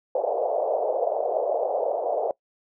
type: band-pass noise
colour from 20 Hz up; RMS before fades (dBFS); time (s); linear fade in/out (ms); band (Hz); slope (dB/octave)
white; -25; 0.15-2.31; 2; 460 to 710; 48
effects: noise-tail reverb RT60 0.1 s tail -22 dB re dry